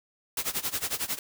white noise with tremolo, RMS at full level -28 dBFS, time 0.37-1.19 s, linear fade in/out 2 ms, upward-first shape sine, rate 11 Hz, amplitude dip 90%, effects none

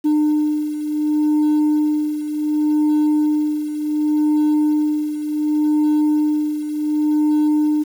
sine beating tone pair, 301.7 / 302.38 Hz, D4 / D#4, +47 / -49 cents, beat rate 0.68 Hz, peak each -14 / -19 dBFS, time 0.04-7.84 s, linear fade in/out 20 ms, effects tanh soft clip ceiling -12 dBFS + 7-bit

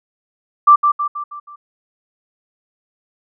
sine tone with echo, 1174.7 Hz, D6, in tune, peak -4 dBFS, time 0.67-0.76 s, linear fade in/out 10 ms, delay 160 ms, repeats 5, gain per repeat -6 dB, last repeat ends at 1.56 s, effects none

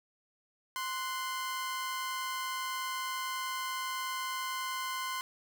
sawtooth tone pair together, 1041.6 / 1480 Hz, C6 / F#6, -8 / 0 cents, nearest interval tritone, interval 608 cents, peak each -31 / -39 dBFS, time 0.76-5.21 s, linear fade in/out 0 ms, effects none

